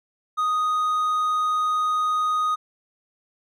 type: tone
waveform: triangle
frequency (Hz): 1244.5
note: D#6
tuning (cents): 0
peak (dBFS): -18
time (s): 0.37-2.56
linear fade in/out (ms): 20
effects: none